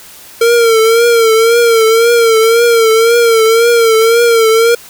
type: tone with vibrato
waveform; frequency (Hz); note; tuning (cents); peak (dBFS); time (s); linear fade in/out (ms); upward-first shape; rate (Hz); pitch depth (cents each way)
square; 457.8; A#4; -31; -6; 0.41-4.75; 5; triangle; 1.9; 70
effects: white hiss -35 dBFS RMS until 4.89 s